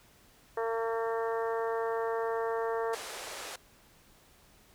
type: harmonic tone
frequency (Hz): 227.3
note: A#3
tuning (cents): -43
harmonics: 2 / 3 / 4 / 5 / 6 / 7 / 8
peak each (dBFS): -31 / -38 / -38 / -40 / -45 / -46 / -45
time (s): 0.57-2.95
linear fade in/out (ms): 5
type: band-pass noise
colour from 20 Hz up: pink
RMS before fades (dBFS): -42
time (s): 2.93-3.56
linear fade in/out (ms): 5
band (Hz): 420 to 11000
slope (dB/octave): 24
effects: pink hiss -61 dBFS RMS until 4.74 s